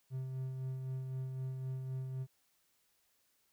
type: tone with tremolo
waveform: triangle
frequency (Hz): 130.81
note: C3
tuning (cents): 0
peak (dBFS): -34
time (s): 0.1-2.27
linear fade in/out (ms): 50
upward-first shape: sine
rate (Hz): 3.9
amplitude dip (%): 35
effects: white hiss -75 dBFS RMS until 3.52 s